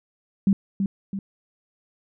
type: tone with echo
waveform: sine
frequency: 196 Hz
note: G3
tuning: in tune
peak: -14 dBFS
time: 0.47-0.53 s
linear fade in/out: 2 ms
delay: 330 ms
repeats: 2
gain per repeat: -6 dB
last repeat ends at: 1.19 s
effects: none